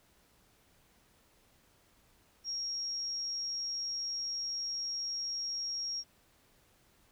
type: tone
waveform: sine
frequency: 5588 Hz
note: F8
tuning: in tune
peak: -34 dBFS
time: 2.44-6.04 s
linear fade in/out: 50 ms
effects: pink hiss -67 dBFS RMS until 7.11 s